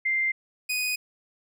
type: tone pair in turn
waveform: sine / sawtooth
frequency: 2093 / 2489 Hz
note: C7 / D#7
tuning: 0 / 0 cents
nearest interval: minor third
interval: 300 cents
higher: second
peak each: -22 dBFS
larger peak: neither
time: 0.05-0.32 / 0.69-0.96 s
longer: neither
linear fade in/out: 10 ms
effects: none